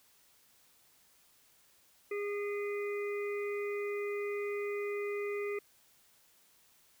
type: harmonic tone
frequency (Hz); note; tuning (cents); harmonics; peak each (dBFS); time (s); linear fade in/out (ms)
409; G#4; -26; 1 / 3 / 5 / 6; -34 / -47 / -44 / -48; 2.11-5.59; 5
effects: white hiss -66 dBFS RMS until 7 s